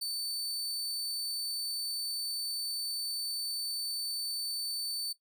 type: tone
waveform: sawtooth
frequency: 4535 Hz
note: C#8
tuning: 39 cents sharp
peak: -31 dBFS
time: 0.01-5.13 s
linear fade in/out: 10 ms
effects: noise-tail reverb RT60 0.1 s tail -17 dB re dry